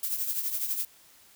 violet noise with tremolo, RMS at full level -28 dBFS, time 0.03-0.85 s, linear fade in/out 2 ms, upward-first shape triangle, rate 12 Hz, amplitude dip 65%, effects white hiss -57 dBFS RMS until 1.35 s

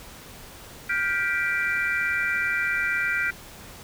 sine chord, G dominant seventh, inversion third, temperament just, 1411.2 / 1568 / 1960 / 2352 Hz, F6 / G6 / B6 / D7, +18 / 0 / -14 / +2 cents, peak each -28 dBFS, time 0.89-3.31 s, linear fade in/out 10 ms, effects pink hiss -44 dBFS RMS until 3.83 s

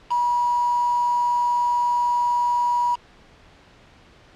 sine tone with quantisation, 966 Hz, B5, 39 cents flat, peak -18 dBFS, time 0.1-2.96 s, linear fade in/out 20 ms, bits 5, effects pink hiss -51 dBFS RMS until 4.35 s + low-pass 4000 Hz 12 dB/octave

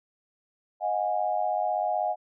sine tone cluster, 626 / 727 / 823 Hz, D#5 / F#5 / G#5, +10 / -31 / -16 cents, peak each -30 / -27 / -30 dBFS, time 0.8-2.16 s, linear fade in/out 50 ms, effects none

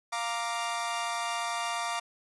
sawtooth chord, Bb major, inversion second, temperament equal, 698.5 / 932.3 / 1174.7 Hz, F5 / Bb5 / D6, 0 / 0 / 0 cents, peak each -31 dBFS, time 0.12-2 s, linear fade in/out 10 ms, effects resampled to 24000 Hz

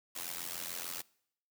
white noise with amplitude modulation, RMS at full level -37 dBFS, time 0.15-1.02 s, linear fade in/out 10 ms, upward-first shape sine, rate 86.8 Hz, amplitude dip 90%, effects noise-tail reverb RT60 0.7 s tail -24 dB re dry + high-pass 100 Hz 12 dB/octave

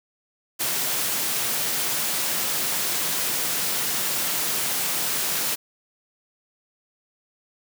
white high-pass noise, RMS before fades -25 dBFS, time 0.59-5.56 s, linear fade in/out 20 ms, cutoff 110 Hz, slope 48 dB/octave, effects none

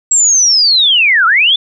sine linear two-way sweep, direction down then up, 7680 to 1282 to 3546 Hz, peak -6 dBFS, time 0.11-1.56 s, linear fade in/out 5 ms, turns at 1.26 s, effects none

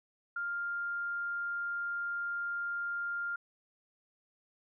sine tone, 1400 Hz, F6, 4 cents sharp, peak -33 dBFS, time 0.36-3.36 s, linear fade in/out 5 ms, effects none

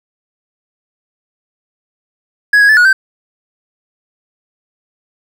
triangle tone with pitch steps, 1671 / 1655 / 1740 / 1455 / 1553 Hz, G#6 / G#6 / A6 / F#6 / G6, +10 / -6 / -20 / -29 / -17 cents, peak -3 dBFS, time 2.53-2.93 s, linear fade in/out 5 ms, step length 80 ms, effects none

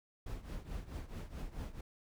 brown noise with tremolo, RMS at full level -40 dBFS, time 0.26-1.81 s, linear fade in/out 5 ms, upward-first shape triangle, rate 4.6 Hz, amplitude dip 85%, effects none

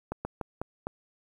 slowing click train, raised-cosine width 1 ms, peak -18 dBFS, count 5, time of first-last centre 0.12-0.87 s, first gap 130 ms, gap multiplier 1.25, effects 9-bit

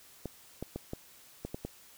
clicks, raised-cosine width 2 ms, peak -23 dBFS, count 7, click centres 0.257 / 0.626 / 0.76 / 0.934 / 1.45 / 1.545 / 1.65 s, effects white hiss -57 dBFS RMS until 1.97 s

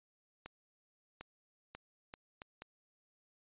accelerating click train, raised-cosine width 0.3 ms, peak -30 dBFS, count 6, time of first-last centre 0.46-2.62 s, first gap 750 ms, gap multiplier 0.72, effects resampled to 8000 Hz

